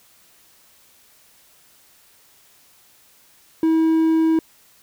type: tone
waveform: triangle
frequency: 322.2 Hz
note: E4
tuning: 39 cents flat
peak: -12 dBFS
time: 3.63-4.39 s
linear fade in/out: 2 ms
effects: white hiss -54 dBFS RMS until 4.82 s